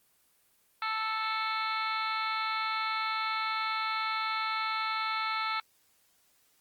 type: harmonic tone with a mistuned harmonic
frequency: 440 Hz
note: A4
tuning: in tune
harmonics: 2 / 3 / 4 / 5 / 6 / 7 / 8 / 9 / 10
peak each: -37 / -32 / -43 / -37 / -43 / -51 / -43 / -43 / -44 dBFS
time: 0.82-5.6 s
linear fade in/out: 2 ms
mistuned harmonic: 10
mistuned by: -59 cents
effects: white hiss -68 dBFS RMS until 6.6 s + Opus 24 kbps